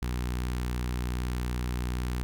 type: tone with notch filter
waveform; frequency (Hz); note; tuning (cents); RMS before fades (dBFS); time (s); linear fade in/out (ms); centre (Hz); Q
sawtooth; 61.3; B1; -12; -31; 0.02-2.23; 0; 580; 1.4
effects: none